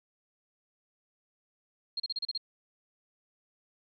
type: tone bursts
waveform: sine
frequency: 4232 Hz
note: C8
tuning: 19 cents sharp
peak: -30 dBFS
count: 7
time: 1.97-2.377 s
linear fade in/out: 5 ms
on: 29 ms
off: 34 ms
effects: none